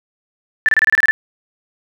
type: tone bursts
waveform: sine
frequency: 1760 Hz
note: A6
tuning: in tune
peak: -9 dBFS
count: 9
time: 0.66-1.11 s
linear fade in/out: 0 ms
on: 26 ms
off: 27 ms
effects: none